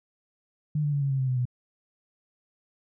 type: tone with pitch steps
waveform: sine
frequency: 150.7 / 146.58 / 142.57 / 138.67 / 134.88 / 131.19 / 127.6 / 124.12 Hz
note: D3 / D3 / C#3 / C#3 / C#3 / C3 / C3 / B2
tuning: +45 / -3 / +49 / +1 / -47 / +5 / -43 / +9 cents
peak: -23 dBFS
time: 0.75-1.454 s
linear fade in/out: 5 ms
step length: 88 ms
effects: none

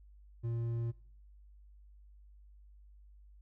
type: tone with hard clipping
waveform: sine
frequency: 116.54 Hz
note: A#2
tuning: in tune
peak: -35 dBFS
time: 0.43-0.92 s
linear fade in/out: 20 ms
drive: 6 dB
effects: noise-tail reverb RT60 0.5 s tail -20 dB re dry + added 50 Hz sine -55 dBFS peak until 3.41 s

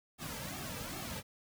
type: noise with flanger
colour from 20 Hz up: pink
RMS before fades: -42 dBFS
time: 0.18-1.23 s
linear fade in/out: 50 ms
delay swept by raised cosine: 2 to 2.82 ms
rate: 2.5 Hz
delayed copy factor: -0.85
effects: none

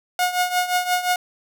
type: tone with tremolo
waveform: sawtooth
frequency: 722 Hz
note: F#5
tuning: 43 cents flat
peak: -12 dBFS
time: 0.19-1.16 s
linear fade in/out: 2 ms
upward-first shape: triangle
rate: 5.7 Hz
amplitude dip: 80%
effects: none

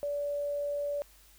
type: tone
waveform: sine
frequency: 577 Hz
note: D5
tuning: 31 cents flat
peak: -30 dBFS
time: 0.03-1.02 s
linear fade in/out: 0 ms
effects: added 49 Hz sine -60 dBFS peak until 1.38 s + white hiss -60 dBFS RMS until 1.38 s

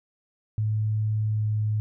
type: tone with pitch glide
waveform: sine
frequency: 107.7 to 107.02 Hz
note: A2 to A2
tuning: -37 to -48 cents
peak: -22 dBFS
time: 0.58-1.8 s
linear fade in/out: 0 ms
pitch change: -11 cents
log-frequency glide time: 1.33-1.43 s
effects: none

